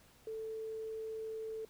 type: tone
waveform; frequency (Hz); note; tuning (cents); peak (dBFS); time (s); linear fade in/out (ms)
sine; 441.7; A4; +7; -39; 0.27-1.65; 2
effects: pink hiss -64 dBFS RMS until 1.69 s